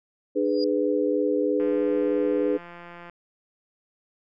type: chord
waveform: sine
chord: G# diminished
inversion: second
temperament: just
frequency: 299 / 415.3 / 498.4 Hz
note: D4 / G#4 / B4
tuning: +31 / 0 / +16 cents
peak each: -25 dBFS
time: 0.35-2.58 s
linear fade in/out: 20 ms
type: tone with exponential growth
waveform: sine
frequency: 4847 Hz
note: D#8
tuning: 46 cents flat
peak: -28 dBFS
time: 0.45-0.64 s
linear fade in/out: 1 ms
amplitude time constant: 41 ms
type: click train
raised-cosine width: 0.5 ms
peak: -28 dBFS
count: 260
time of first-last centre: 1.6-3.097 s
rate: 173 Hz
effects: none